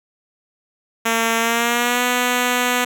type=tone with pitch glide; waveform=5% pulse; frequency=227.8 to 247 Hz; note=A#3 to B3; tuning=-40 to 0 cents; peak=-5 dBFS; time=1.05-2.85 s; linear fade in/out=10 ms; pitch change=+140 cents; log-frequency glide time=1.38-2.03 s; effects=none